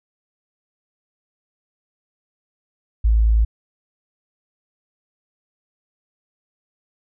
sine tone, 55 Hz, A1, in tune, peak -12 dBFS, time 3.04-3.45 s, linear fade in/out 10 ms, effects none

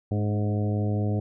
harmonic tone with a mistuned harmonic, 104.6 Hz, G#2, 13 cents sharp, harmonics 1 / 2 / 3 / 4 / 5 / 6 / 7, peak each -24 / -30 / -34 / -36 / -38 / -40 / -41 dBFS, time 0.11-1.2 s, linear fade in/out 5 ms, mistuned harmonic 3, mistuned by -35 cents, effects none

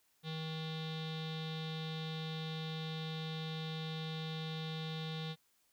square tone with low-pass filter, 159 Hz, D#3, 38 cents sharp, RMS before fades -41 dBFS, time 0.23-5.36 s, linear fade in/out 50 ms, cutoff 3700 Hz, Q 7.5, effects white hiss -74 dBFS RMS until 5.72 s

